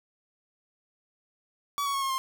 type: tone with pitch steps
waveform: 45% pulse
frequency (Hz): 1139 / 1118.1 / 1097.7 / 1077.6 / 1057.8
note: C#6 / C#6 / C#6 / C#6 / C6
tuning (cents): +47 / +15 / -17 / -49 / +19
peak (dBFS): -27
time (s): 1.78-2.18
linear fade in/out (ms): 0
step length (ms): 80
effects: none